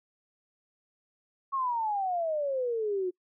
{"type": "exponential sweep", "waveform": "sine", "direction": "down", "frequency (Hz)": [1108.7, 355.6], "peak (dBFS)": -27, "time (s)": [1.52, 3.11], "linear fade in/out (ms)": 20, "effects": ["noise-tail reverb RT60 0.1 s tail -25 dB re dry"]}